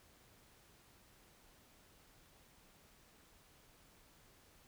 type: silence
effects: pink hiss -66 dBFS RMS until 4.67 s